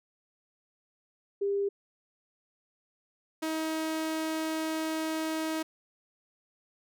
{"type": "tone pair in turn", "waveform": ["sine", "sawtooth"], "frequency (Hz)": [400, 317.5], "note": ["G4", "D#4"], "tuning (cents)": [35, 35], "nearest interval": "major third", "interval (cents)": 400, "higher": "first", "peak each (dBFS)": -26, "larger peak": "neither", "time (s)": [[1.41, 1.69], [3.42, 5.63]], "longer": "second", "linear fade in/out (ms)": 10, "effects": []}